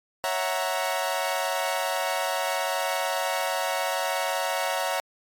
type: chord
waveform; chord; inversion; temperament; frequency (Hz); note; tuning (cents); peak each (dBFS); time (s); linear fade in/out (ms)
sawtooth; F# dominant seventh; second; equal; 554.4 / 659.3 / 740 / 932.3; C#5 / E5 / F#5 / A#5; 0 / 0 / 0 / 0; -27; 0.24-5; 0
effects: AAC 64 kbps